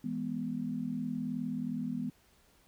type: chord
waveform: sine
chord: E major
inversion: none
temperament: equal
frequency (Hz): 164.81 / 207.7 / 246.9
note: E3 / G#3 / B3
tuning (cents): 0 / 0 / 0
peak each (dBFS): -40 / -38 / -35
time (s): 0.04-2.1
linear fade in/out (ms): 5
effects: pink hiss -66 dBFS RMS until 2.67 s